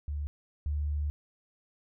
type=tone pair in turn; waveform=sine; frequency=73.1 / 73.74 Hz; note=D2 / D2; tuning=-7 / +8 cents; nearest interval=unison; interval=15 cents; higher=second; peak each=-31 / -28 dBFS; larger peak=second; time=0.08-0.27 / 0.66-1.1 s; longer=second; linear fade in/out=0 ms; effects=none